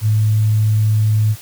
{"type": "tone", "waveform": "sine", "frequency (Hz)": 107.7, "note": "A2", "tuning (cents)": -37, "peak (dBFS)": -11, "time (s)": [0.01, 1.36], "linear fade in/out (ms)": 50, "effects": ["white hiss -38 dBFS RMS until 1.41 s"]}